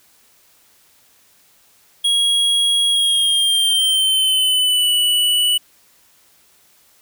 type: tone with pitch glide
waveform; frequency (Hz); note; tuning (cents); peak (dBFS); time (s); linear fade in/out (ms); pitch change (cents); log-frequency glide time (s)
square; 3300 to 2957; G#7 to F#7; -12 to -2; -14; 2.04-5.58; 10; -190; 2.92-4.91
effects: white hiss -54 dBFS RMS until 7.01 s